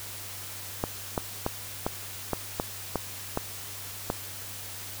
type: clicks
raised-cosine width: 1 ms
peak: -12 dBFS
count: 9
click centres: 0.839 / 1.178 / 1.464 / 1.865 / 2.333 / 2.599 / 2.957 / 3.374 / 4.101 s
effects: added 98 Hz sine -47 dBFS peak until 5 s + white hiss -40 dBFS RMS until 5 s